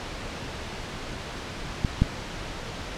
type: clicks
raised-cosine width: 5 ms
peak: -10 / -6 dBFS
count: 2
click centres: 1.848 / 2.02 s
effects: pink hiss -35 dBFS RMS until 2.97 s + low-pass 5000 Hz 12 dB/octave